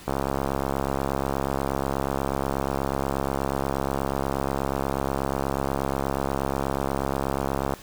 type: click train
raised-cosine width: 1 ms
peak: -11 dBFS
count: 524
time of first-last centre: 0.08-7.737 s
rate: 68.3 Hz
effects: pink hiss -45 dBFS RMS until 7.82 s